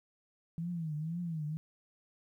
sine tone with vibrato, 162.3 Hz, E3, 27 cents flat, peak -34 dBFS, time 0.58-1.57 s, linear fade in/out 0 ms, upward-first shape triangle, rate 2 Hz, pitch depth 160 cents each way, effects 12-bit

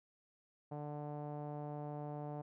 sawtooth tone with low-pass filter, 147.8 Hz, D3, 11 cents sharp, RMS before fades -44 dBFS, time 0.71-2.42 s, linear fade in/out 10 ms, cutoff 750 Hz, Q 2.8, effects none

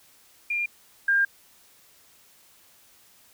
sine tone pair in turn, 2402 / 1603.1 Hz, D7 / G6, +38 / +38 cents, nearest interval perfect fifth, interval 700 cents, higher first, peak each -24 / -18 dBFS, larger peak second, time 0.5-0.66 / 1.08-1.25 s, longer second, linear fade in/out 5 ms, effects white hiss -57 dBFS RMS until 3.33 s

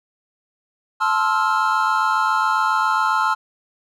triangle chord, F major seventh, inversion first, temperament just, 873.1 / 1047.7 / 1309.6 / 1396.9 Hz, A5 / C6 / E6 / F6, -14 / +2 / -12 / 0 cents, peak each -20 dBFS, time 1-3.35 s, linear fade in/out 20 ms, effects none

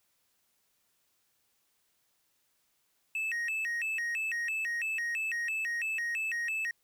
triangle tone with vibrato, 2217 Hz, C#7, in tune, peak -29 dBFS, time 3.15-6.71 s, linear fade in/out 2 ms, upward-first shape square, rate 3 Hz, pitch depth 290 cents each way, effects white hiss -74 dBFS RMS until 6.83 s

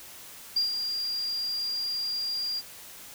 sine tone with ADSR envelope, 4789 Hz, D8, 33 cents sharp, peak -21 dBFS, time 0.56-2.62 s, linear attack 7 ms, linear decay 130 ms, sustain -7 dB, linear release 39 ms, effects white hiss -46 dBFS RMS until 3.14 s

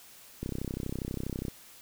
click train, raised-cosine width 3 ms, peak -21 dBFS, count 35, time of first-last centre 0.43-1.483 s, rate 32.3 Hz, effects white hiss -53 dBFS RMS until 1.81 s

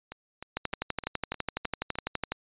two click trains, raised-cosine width 0.3 ms, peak -23 / -13 dBFS, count 7 / 22, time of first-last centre 0.12-1.955 / 0.57-2.32 s, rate 3.27 / 12 Hz, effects resampled to 8000 Hz

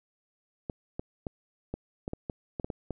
clicks, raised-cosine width 2 ms, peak -20 dBFS, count 11, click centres 0.698 / 0.995 / 1.268 / 1.74 / 2.079 / 2.134 / 2.298 / 2.598 / 2.645 / 2.702 / 2.907 s, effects none

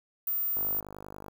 sine tone, 14740 Hz, A#9, 21 cents flat, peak -27 dBFS, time 0.27-0.8 s, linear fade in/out 2 ms
click train, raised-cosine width 1 ms, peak -28 dBFS, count 37, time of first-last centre 0.57-1.283 s, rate 50.5 Hz
effects 8-bit

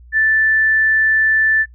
sine tone, 1760 Hz, A6, in tune, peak -11 dBFS, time 0.12-1.66 s, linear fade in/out 50 ms, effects noise-tail reverb RT60 0.1 s tail -22 dB re dry + added 60 Hz sine -39 dBFS peak until 1.74 s

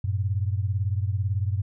sine beating tone pair, 94.6 / 112.6 Hz, F#2 / A2, +39 / +40 cents, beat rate 18 Hz, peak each -24 / -28 dBFS, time 0.04-1.62 s, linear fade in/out 5 ms, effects none

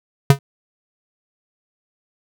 square tone with exponential decay, 138.7 Hz, C#3, 1 cent sharp, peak -4 dBFS, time 0.3-0.39 s, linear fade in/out 2 ms, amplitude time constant 18 ms, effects none

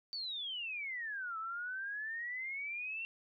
sine exponential two-way sweep, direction down then up, 4600 to 1295 to 2736 Hz, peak -38 dBFS, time 0.13-3.05 s, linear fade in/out 0 ms, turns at 1.38 s, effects none

